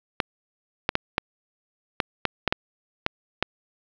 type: clicks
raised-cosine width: 0.3 ms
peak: -4 dBFS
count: 10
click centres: 0.202 / 0.891 / 0.954 / 1.181 / 2.002 / 2.253 / 2.477 / 2.525 / 3.064 / 3.426 s
effects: low-pass 5000 Hz 12 dB/octave + 7-bit